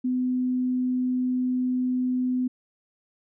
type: tone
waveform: sine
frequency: 252.6 Hz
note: B3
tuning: 39 cents sharp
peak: -22 dBFS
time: 0.04-2.48 s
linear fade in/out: 10 ms
effects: none